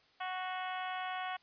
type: harmonic tone with a mistuned harmonic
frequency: 370 Hz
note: F#4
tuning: in tune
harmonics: 2 / 3 / 4 / 5 / 6 / 7 / 8 / 9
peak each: -39 / -43 / -45 / -47 / -49 / -50 / -51 / -52 dBFS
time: 0.2-1.37 s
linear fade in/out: 10 ms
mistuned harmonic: 6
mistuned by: -29 cents
effects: white hiss -67 dBFS RMS until 1.42 s + resampled to 11025 Hz